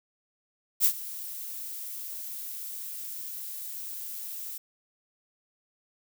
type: noise with ADSR envelope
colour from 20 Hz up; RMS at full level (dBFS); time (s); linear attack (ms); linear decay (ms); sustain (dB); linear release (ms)
violet; -20; 0.8-4.58; 47; 77; -18; 6
effects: none